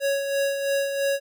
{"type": "tone with tremolo", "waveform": "square", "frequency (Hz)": 555, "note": "C#5", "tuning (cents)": 2, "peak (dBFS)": -21, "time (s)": [0, 1.2], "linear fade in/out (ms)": 50, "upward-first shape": "sine", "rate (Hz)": 3, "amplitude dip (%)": 50, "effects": []}